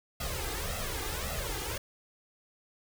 pink noise with flanger, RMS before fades -35 dBFS, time 0.2-1.78 s, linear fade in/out 5 ms, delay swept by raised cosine 1.5 to 2.5 ms, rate 1.8 Hz, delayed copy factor +0.85, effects none

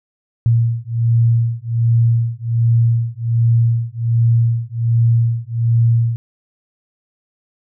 sine beating tone pair, 115.6 / 116.9 Hz, A#2 / A#2, -14 / +5 cents, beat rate 1.3 Hz, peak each -15 dBFS, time 0.46-6.16 s, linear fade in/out 0 ms, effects none

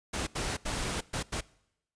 pink noise bursts at uneven times, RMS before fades -33 dBFS, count 5, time 0.13-0.27 / 0.35-0.57 / 0.65-1.01 / 1.13-1.23 / 1.32-1.41 s, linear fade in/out 10 ms, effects noise-tail reverb RT60 0.8 s tail -22 dB re dry + resampled to 22050 Hz

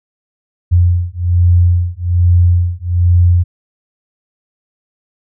sine beating tone pair, 87.31 / 88.51 Hz, F2 / F2, 0 / +24 cents, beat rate 1.2 Hz, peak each -11 dBFS, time 0.71-3.44 s, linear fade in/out 20 ms, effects none

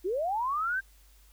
sine linear sweep, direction up, 332.2 to 1600 Hz, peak -27 dBFS, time 0.04-0.81 s, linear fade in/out 20 ms, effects added 50 Hz sine -56 dBFS peak until 1.32 s + white hiss -63 dBFS RMS until 1.32 s

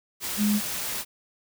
sine tone in noise, 208.3 Hz, G#3, 5 cents sharp, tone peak -20 dBFS, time 0.37-0.61 s, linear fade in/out 50 ms, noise white, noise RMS -31 dBFS, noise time 0.2-1.05 s, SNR +8 dB, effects none

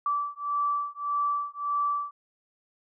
sine beating tone pair, 1159 / 1160.7 Hz, D6 / D6, -23 / -21 cents, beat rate 1.7 Hz, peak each -29 dBFS, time 0.06-2.11 s, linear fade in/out 2 ms, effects none

